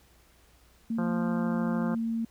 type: tone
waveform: sine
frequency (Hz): 227.7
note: A#3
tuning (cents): -40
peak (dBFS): -27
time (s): 0.9-2.25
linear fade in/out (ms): 5
type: harmonic tone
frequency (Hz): 174.61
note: F3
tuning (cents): 0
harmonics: 1 / 2 / 3 / 4 / 5 / 6 / 7 / 8 / 9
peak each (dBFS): -32 / -39 / -38 / -43 / -43 / -43 / -44 / -45 / -47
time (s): 0.98-1.95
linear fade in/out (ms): 5
effects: added 60 Hz sine -62 dBFS peak until 2.3 s + pink hiss -62 dBFS RMS until 2.3 s